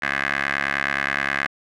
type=tone with band-pass filter; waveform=15% pulse; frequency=69.5 Hz; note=C#2; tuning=5 cents sharp; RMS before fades=-24 dBFS; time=0.02-1.47 s; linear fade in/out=5 ms; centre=1800 Hz; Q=4; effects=none